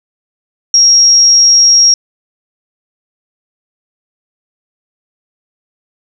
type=tone; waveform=sine; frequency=5600 Hz; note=F8; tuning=4 cents sharp; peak=-3 dBFS; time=0.74-1.94 s; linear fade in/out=2 ms; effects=none